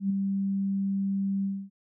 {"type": "tone with ADSR envelope", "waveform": "sine", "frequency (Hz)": 196, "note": "G3", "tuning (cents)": 0, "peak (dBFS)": -21, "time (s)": [0, 1.7], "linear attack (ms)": 100, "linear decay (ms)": 6, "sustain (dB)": -4, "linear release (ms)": 260, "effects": []}